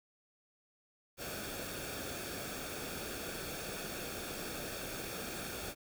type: noise with comb filter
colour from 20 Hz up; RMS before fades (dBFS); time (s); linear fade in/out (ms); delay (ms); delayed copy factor
pink; -42; 1.17-5.75; 50; 1; -0.6
effects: none